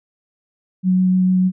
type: tone with vibrato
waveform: sine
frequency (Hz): 184.7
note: F#3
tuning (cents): -3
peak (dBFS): -12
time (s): 0.83-1.52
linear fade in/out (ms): 50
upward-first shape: triangle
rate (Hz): 6.7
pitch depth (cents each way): 9
effects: none